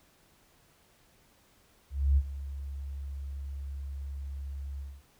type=tone with ADSR envelope; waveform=sine; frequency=69.3 Hz; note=C#2; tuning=in tune; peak=-19 dBFS; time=1.9-5.03 s; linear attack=270 ms; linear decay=52 ms; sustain=-16 dB; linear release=240 ms; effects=pink hiss -64 dBFS RMS until 5.19 s